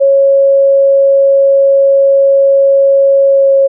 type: tone with pitch glide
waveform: sine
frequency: 550 to 546.2 Hz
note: C#5 to C#5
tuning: -14 to -26 cents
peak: -4 dBFS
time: 0-3.68 s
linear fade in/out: 20 ms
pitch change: -12 cents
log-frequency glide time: 3.27-3.53 s
effects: none